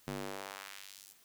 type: tone with high-pass filter sweep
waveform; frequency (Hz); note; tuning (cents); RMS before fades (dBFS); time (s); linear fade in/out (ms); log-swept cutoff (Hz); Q
square; 49; G1; 0; -45; 0.07-1.13; 10; 160 to 8500; 0.91
effects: white hiss -64 dBFS RMS until 1.24 s